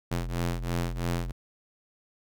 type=ring-modulated tone; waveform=sawtooth; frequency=86.4 Hz; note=F2; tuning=18 cents flat; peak=-21 dBFS; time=0.11-1.32 s; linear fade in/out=10 ms; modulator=41.7 Hz; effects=none